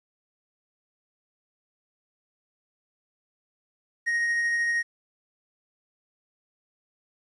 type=tone with tremolo; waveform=triangle; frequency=1872 Hz; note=A#6; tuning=7 cents sharp; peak=-20 dBFS; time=4.06-4.83 s; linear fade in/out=20 ms; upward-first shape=triangle; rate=13 Hz; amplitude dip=25%; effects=resampled to 24000 Hz + 10-bit